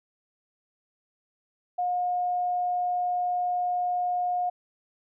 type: tone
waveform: sine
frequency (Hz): 717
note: F5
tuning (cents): +45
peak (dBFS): -24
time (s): 1.78-4.5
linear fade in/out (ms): 10
effects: none